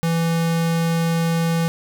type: tone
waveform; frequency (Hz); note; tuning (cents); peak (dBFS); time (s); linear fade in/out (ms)
square; 166.1; E3; +13; -18; 0.03-1.68; 0
effects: none